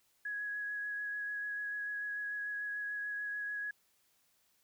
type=tone with vibrato; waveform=sine; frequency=1670 Hz; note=G#6; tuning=9 cents sharp; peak=-36 dBFS; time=0.25-3.71 s; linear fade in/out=5 ms; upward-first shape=sine; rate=6.8 Hz; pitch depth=12 cents each way; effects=white hiss -73 dBFS RMS until 4.63 s